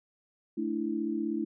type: chord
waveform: sine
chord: A suspended fourth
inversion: none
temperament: equal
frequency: 220 / 293.7 / 329.6 Hz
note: A3 / D4 / E4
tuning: 0 / 0 / 0 cents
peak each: -34 / -34 / -32 dBFS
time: 0.57-1.45 s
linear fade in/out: 10 ms
effects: none